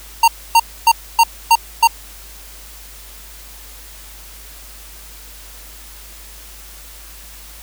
square tone bursts, 922 Hz, A#5, 19 cents flat, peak -7 dBFS, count 6, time 0.23-1.874 s, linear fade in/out 5 ms, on 49 ms, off 270 ms, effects added 50 Hz sine -39 dBFS peak until 7.62 s + white hiss -39 dBFS RMS until 7.62 s

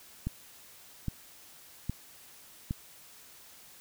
click train, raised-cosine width 5 ms, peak -19 dBFS, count 4, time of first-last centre 0.27-2.709 s, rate 1.23 Hz, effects white hiss -54 dBFS RMS until 3.8 s

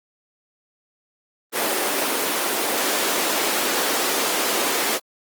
pink high-pass noise, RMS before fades -22 dBFS, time 1.52-5 s, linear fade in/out 50 ms, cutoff 290 Hz, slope 24 dB/octave, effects Opus 24 kbps

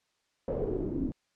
pink noise with low-pass filter sweep, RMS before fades -32 dBFS, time 0.48-1.12 s, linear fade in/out 0 ms, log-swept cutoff 560 to 250 Hz, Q 5.7, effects white hiss -75 dBFS RMS until 1.35 s + low-pass 6000 Hz 12 dB/octave

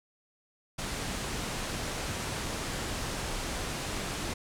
pink low-pass noise, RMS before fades -35 dBFS, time 0.78-4.34 s, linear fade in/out 10 ms, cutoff 10000 Hz, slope 24 dB/octave, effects none

